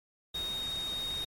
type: tone in noise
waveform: sine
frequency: 3725 Hz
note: A#7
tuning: 2 cents flat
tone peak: -33 dBFS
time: 0.34-1.25 s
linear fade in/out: 10 ms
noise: pink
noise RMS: -44 dBFS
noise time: 0.34-1.25 s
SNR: +8 dB
effects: MP3 64 kbps